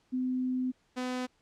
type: tone pair in turn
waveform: sine / sawtooth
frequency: 255 / 252.2 Hz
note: C4 / B3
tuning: -44 / +36 cents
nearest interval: unison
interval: 20 cents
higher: first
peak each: -28 dBFS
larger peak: neither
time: 0.12-0.72 / 0.96-1.27 s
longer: first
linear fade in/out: 20 ms
effects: pink hiss -70 dBFS RMS until 1.41 s + low-pass 7000 Hz 12 dB/octave